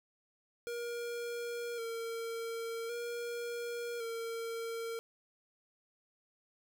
square tone with vibrato, 466.2 Hz, A#4, in tune, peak -38 dBFS, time 0.67-4.99 s, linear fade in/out 0 ms, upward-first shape square, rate 0.45 Hz, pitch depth 29 cents each way, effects none

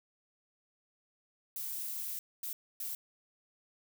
violet noise bursts at uneven times, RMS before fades -39 dBFS, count 3, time 1.56-2.19 / 2.43-2.53 / 2.8-2.95 s, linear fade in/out 2 ms, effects none

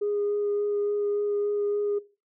sine tone with vibrato, 411.2 Hz, G#4, 17 cents flat, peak -23 dBFS, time 0.01-1.99 s, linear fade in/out 10 ms, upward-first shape sine, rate 3.5 Hz, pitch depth 9 cents each way, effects noise-tail reverb RT60 0.3 s tail -18 dB re dry + tanh soft clip ceiling -20 dBFS

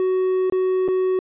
triangle tone with dropouts, 372.6 Hz, F#4, 12 cents sharp, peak -15 dBFS, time 0-1.19 s, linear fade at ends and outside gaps 1 ms, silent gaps 0.499-0.523 / 0.879-0.885 s, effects resampled to 8000 Hz

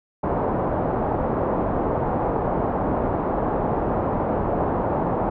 white low-pass noise, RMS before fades -23 dBFS, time 0.23-5.3 s, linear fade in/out 10 ms, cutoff 880 Hz, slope 24 dB/octave, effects none

